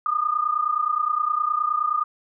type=tone pair together; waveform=sine; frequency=1204 / 1233.6 Hz; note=D6 / D#6; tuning=+43 / -15 cents; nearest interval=unison; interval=42 cents; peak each=-23 dBFS; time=0.06-2.04 s; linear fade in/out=2 ms; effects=none